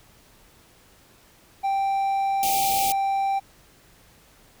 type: tone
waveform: triangle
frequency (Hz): 784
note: G5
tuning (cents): 0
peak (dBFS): -19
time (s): 1.63-3.4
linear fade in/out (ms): 20
type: band-stop noise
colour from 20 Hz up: white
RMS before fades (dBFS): -27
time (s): 2.43-2.92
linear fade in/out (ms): 0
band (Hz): 690 to 2200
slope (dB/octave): 96
effects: pink hiss -55 dBFS RMS until 4.6 s

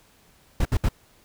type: noise bursts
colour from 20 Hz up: brown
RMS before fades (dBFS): -20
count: 3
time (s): 0.6-0.889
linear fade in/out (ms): 5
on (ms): 53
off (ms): 65
effects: pink hiss -58 dBFS RMS until 1.24 s

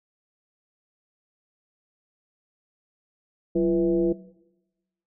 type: tone with frequency modulation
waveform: sine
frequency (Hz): 341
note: F4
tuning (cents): -41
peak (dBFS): -19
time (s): 3.55-4.13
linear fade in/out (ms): 10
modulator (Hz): 154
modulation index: 1
effects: noise-tail reverb RT60 1.0 s tail -19 dB re dry

